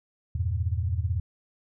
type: chord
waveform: sine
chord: E diminished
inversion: none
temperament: equal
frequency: 82.41 / 98 / 116.54 Hz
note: E2 / G2 / Bb2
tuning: 0 / 0 / 0 cents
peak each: -27 / -29 / -32 dBFS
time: 0.35-1.2 s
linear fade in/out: 5 ms
effects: none